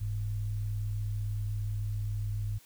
sine tone pair together, 43.66 / 103.83 Hz, F1 / G#2, 0 / 0 cents, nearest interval octave + minor third, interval 1500 cents, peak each -37 / -31 dBFS, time 0-2.59 s, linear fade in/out 20 ms, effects white hiss -59 dBFS RMS until 2.65 s

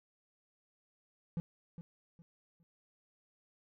triangle tone with echo, 168.8 Hz, E3, 41 cents sharp, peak -31 dBFS, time 1.37-1.4 s, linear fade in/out 0 ms, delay 410 ms, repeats 3, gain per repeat -11 dB, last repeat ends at 2.63 s, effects none

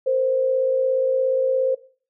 sine tone pair together, 466.2 / 523.3 Hz, A#4 / C5, 0 / 0 cents, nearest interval major second, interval 200 cents, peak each -26 / -18 dBFS, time 0.06-1.75 s, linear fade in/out 10 ms, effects noise-tail reverb RT60 0.4 s tail -18 dB re dry

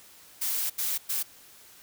blue noise bursts at uneven times, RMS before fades -29 dBFS, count 3, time 0.41-0.7 / 0.78-0.98 / 1.09-1.23 s, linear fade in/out 10 ms, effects white hiss -53 dBFS RMS until 1.82 s

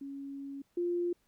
sine tone pair in turn, 277.2 / 349.3 Hz, C#4 / F4, 0 / 0 cents, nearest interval major third, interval 400 cents, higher second, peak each -39 / -29 dBFS, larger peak second, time 0.01-0.62 / 0.77-1.13 s, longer first, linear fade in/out 5 ms, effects pink hiss -74 dBFS RMS until 1.27 s

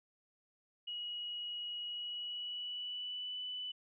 sine tone with pitch glide, 2905 to 2988 Hz, F#7 to F#7, -32 to +16 cents, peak -39 dBFS, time 0.87-3.72 s, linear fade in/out 10 ms, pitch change +48 cents, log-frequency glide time 1.86-3.4 s, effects none

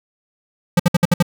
square tone bursts, 174.61 Hz, F3, in tune, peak -10 dBFS, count 6, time 0.77-1.226 s, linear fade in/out 5 ms, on 26 ms, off 60 ms, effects none

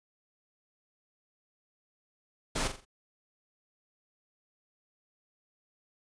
pink noise with echo, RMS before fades -31 dBFS, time 2.55-2.68 s, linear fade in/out 10 ms, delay 43 ms, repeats 4, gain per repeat -8 dB, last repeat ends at 2.852 s, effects resampled to 22050 Hz

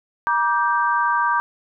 sine chord, G minor, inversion first, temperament equal with one note detuned, 951.9 / 1174.7 / 1568 Hz, Bb5 / D6 / G6, +36 / 0 / 0 cents, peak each -20 / -21 / -22 dBFS, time 0.27-1.4 s, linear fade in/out 0 ms, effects none

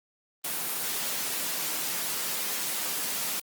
white high-pass noise, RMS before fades -31 dBFS, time 0.44-3.4 s, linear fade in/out 5 ms, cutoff 140 Hz, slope 48 dB/octave, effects Opus 24 kbps

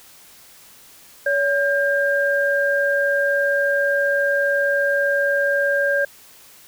sine tone pair together, 566 / 1600.9 Hz, C#5 / G6, +36 / +36 cents, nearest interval octave + tritone, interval 1800 cents, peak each -19 dBFS, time 1.26-6.05 s, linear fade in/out 5 ms, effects white hiss -47 dBFS RMS until 6.67 s

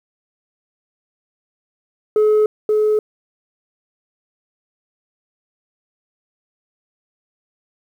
sine tone with echo, 426.9 Hz, G#4, 48 cents sharp, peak -8 dBFS, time 2.16-2.46 s, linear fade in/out 2 ms, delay 530 ms, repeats 1, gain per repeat -3 dB, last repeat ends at 2.99 s, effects tanh soft clip ceiling -10 dBFS + 8-bit

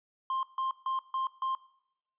triangle tone bursts, 1055 Hz, C6, 14 cents sharp, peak -27 dBFS, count 5, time 0.3-1.55 s, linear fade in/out 2 ms, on 130 ms, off 150 ms, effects noise-tail reverb RT60 0.8 s tail -20 dB re dry + resampled to 8000 Hz

